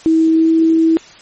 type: tone with pitch glide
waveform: sine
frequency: 322.5 to 324.9 Hz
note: E4 to E4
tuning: -38 to -25 cents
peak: -8 dBFS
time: 0.06-0.97 s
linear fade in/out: 0 ms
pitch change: +13 cents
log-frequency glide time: 0.36-0.49 s
effects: white hiss -40 dBFS RMS until 1.21 s + MP3 32 kbps